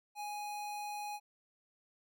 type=tone; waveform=square; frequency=830.6 Hz; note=G#5; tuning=in tune; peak=-40 dBFS; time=0.15-1.2 s; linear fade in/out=50 ms; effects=none